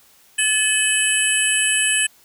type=tone cluster; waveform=sine; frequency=1729 / 2569 / 3020 / 8000 / 10560 Hz; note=A6 / E7 / F#7 / B8 / E9; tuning=-31 / -45 / +35 / +21 / +2 cents; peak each=-22 dBFS; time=0.38-2.07 s; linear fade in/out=10 ms; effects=tanh soft clip ceiling -4 dBFS + white hiss -53 dBFS RMS until 2.24 s